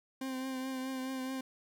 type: tone with vibrato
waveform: 40% pulse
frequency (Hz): 261.6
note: C4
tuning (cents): 0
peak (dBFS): -35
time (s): 0.21-1.41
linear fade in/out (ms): 5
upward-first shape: triangle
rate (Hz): 4.7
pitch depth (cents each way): 30
effects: none